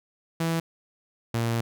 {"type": "tone pair in turn", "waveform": "sawtooth", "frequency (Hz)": [164.81, 115.9], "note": ["E3", "A#2"], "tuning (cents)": [0, -10], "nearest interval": "tritone", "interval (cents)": 610, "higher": "first", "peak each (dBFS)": [-20, -20], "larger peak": "neither", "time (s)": [[0.4, 0.6], [1.34, 1.61]], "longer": "second", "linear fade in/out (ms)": 5, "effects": []}